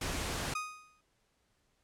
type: noise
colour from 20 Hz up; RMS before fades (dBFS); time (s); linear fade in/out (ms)
pink; -36; 0.01-0.54; 5
type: tone with exponential decay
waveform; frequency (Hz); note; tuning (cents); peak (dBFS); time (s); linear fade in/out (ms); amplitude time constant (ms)
30% pulse; 1244.5; D#6; 0; -29; 0.55-1.01; 5; 100
effects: pink hiss -75 dBFS RMS until 1.83 s + low-pass 10000 Hz 12 dB/octave